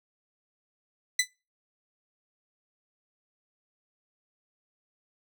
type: tone with exponential decay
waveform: 15% pulse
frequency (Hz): 2000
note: B6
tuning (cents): +21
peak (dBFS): -12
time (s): 1.19-1.28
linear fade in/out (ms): 5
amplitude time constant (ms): 19
effects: noise-tail reverb RT60 0.3 s tail -25 dB re dry